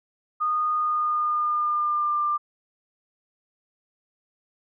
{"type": "tone with pitch glide", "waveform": "sine", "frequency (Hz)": [1230, 1190.8], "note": ["D#6", "D6"], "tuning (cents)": [-20, 24], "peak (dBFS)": -21, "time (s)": [0.4, 2.38], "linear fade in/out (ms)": 20, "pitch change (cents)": -56, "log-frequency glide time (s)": [0.75, 2.24], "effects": []}